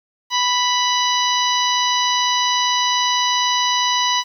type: harmonic tone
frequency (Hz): 987.8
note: B5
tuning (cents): 0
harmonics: 1 / 2 / 3 / 4 / 5 / 6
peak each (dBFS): -19 / -25 / -22 / -23 / -27 / -26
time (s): 0.3-4.24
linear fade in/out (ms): 50
effects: 8-bit